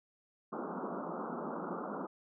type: band-pass noise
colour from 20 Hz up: pink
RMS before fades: -40 dBFS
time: 0.52-2.07 s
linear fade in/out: 10 ms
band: 170 to 1400 Hz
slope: 96 dB/octave
effects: none